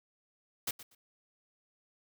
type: noise with echo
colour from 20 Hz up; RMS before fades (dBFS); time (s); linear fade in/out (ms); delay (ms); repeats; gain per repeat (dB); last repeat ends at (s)
white; -34; 0.67-0.71; 5; 120; 2; -15; 0.95
effects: none